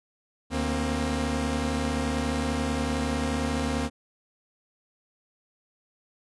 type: tone cluster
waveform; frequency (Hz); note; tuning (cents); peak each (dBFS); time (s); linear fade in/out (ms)
sawtooth; 75.1 / 234.8 / 266; D2 / A#3 / C4; +39 / +13 / +29; -26; 0.5-3.9; 50
effects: resampled to 24000 Hz